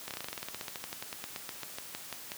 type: slowing click train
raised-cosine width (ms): 0.2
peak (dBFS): -20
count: 27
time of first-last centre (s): 0.08-2.319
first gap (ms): 28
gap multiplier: 1.08
effects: white hiss -46 dBFS RMS until 2.37 s + high-pass 80 Hz 12 dB/octave